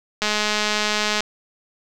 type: click train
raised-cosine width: 0.2 ms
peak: -4 dBFS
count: 209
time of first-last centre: 0.22-1.206 s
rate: 211 Hz
effects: none